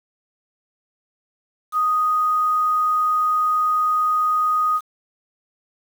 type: tone with quantisation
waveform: sine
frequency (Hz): 1244.5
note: D#6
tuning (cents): 0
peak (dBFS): -16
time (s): 1.72-4.81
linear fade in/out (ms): 50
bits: 7
effects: none